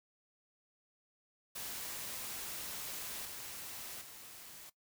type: noise with level steps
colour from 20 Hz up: white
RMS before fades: -43 / -46 / -52 dBFS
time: 1.55-4.7 s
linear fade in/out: 10 ms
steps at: 3.25 / 4.01 s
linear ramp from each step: 5 ms
effects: noise-tail reverb RT60 0.1 s tail -18 dB re dry